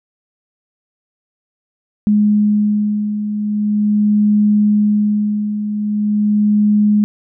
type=beating tone pair; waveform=sine; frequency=208.7 / 209.12 Hz; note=G#3 / G#3; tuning=+9 / +12 cents; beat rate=0.42 Hz; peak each=-19 / -12 dBFS; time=2.07-7.04 s; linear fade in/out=0 ms; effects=none